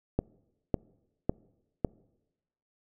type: click train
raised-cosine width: 2 ms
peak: -12 dBFS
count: 4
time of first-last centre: 0.19-1.847 s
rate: 1.81 Hz
effects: noise-tail reverb RT60 1.0 s tail -25 dB re dry